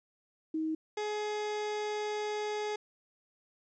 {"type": "tone pair in turn", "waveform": ["sine", "30% pulse"], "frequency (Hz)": [316.2, 421.2], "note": ["D#4", "G#4"], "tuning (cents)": [28, 24], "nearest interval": "perfect fourth", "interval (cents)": 496, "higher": "second", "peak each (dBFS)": [-30, -30], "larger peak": "neither", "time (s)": [[0.54, 0.75], [0.97, 2.76]], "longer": "second", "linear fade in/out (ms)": 5, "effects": ["resampled to 16000 Hz", "12-bit"]}